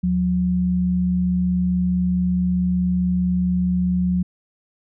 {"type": "tone pair together", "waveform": "sine", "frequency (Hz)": [75.75, 180.4], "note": ["D#2", "F#3"], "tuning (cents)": [-46, -44], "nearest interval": "octave + minor third", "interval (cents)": 1502, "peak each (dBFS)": [-27, -17], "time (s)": [0.03, 4.23], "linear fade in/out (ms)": 10, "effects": []}